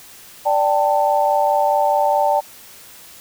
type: chord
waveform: sine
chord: D suspended fourth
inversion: none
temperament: equal with one note detuned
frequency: 587.3 / 784 / 888.7 Hz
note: D5 / G5 / A5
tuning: 0 / 0 / +17 cents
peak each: -18 dBFS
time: 0.45-2.41 s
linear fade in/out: 20 ms
effects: white hiss -42 dBFS RMS until 3.2 s